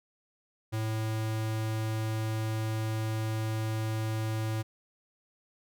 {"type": "tone", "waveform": "square", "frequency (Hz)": 110, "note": "A2", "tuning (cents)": 0, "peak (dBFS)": -30, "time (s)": [0.72, 4.63], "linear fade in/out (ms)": 20, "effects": []}